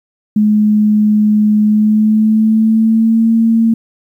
sine tone with pitch glide, 211.6 to 226.8 Hz, G#3 to A#3, +33 to -47 cents, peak -7 dBFS, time 0.36-3.74 s, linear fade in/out 5 ms, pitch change +120 cents, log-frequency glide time 1.64-3.3 s, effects 8-bit

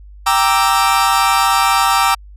40% pulse chord, E half-diminished seventh, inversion first, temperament equal, 784 / 932.3 / 1174.7 / 1318.5 Hz, G5 / Bb5 / D6 / E6, 0 / 0 / 0 / 0 cents, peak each -16 dBFS, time 0.26-2.15 s, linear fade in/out 10 ms, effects added 50 Hz sine -35 dBFS peak until 2.36 s + resampled to 32000 Hz

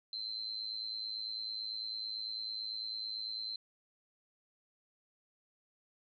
sine tone with amplitude modulation, 4100 Hz, C8, 36 cents flat, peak -34 dBFS, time 0.13-3.56 s, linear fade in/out 2 ms, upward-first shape sine, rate 109 Hz, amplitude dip 80%, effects none

